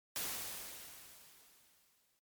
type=noise with exponential decay; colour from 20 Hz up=white; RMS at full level=-38 dBFS; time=0.16-2.19 s; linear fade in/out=0 ms; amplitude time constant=440 ms; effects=MP3 96 kbps